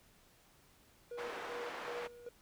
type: tone with tremolo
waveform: triangle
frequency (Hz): 480.6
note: B4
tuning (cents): -47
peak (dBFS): -40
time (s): 1.11-2.29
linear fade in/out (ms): 5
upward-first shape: square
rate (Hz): 2.6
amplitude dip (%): 70
type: band-pass noise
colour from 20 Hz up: white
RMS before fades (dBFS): -45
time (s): 1.17-2.08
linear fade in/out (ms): 20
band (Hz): 350 to 1500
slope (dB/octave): 12
effects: pink hiss -66 dBFS RMS until 2.41 s